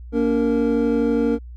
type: tone cluster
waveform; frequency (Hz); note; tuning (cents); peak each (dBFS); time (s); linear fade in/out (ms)
triangle; 233.8 / 286.1 / 463.3; A#3 / D4 / A#4; +5 / -45 / -11; -19; 0.12-1.39; 50
effects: added 60 Hz sine -34 dBFS peak until 1.56 s